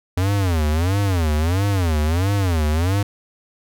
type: tone with vibrato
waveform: square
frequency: 87.31 Hz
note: F2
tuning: in tune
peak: -17 dBFS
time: 0.17-3.03 s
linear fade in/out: 5 ms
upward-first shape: sine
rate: 1.5 Hz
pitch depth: 260 cents each way
effects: none